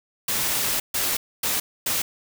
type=noise bursts at uneven times; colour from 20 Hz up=white; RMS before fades=-24 dBFS; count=4; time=0.28-0.8 / 0.94-1.17 / 1.43-1.6 / 1.86-2.02 s; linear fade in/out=5 ms; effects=none